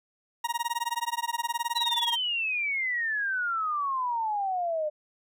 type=tone with tremolo; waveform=40% pulse; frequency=942 Hz; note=A#5; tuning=18 cents sharp; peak=-24 dBFS; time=0.44-2.17 s; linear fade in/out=5 ms; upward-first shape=sine; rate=19 Hz; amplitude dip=100%
type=exponential sweep; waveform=sine; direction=down; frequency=3996 to 596 Hz; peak=-26 dBFS; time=1.75-4.9 s; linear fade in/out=20 ms
effects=none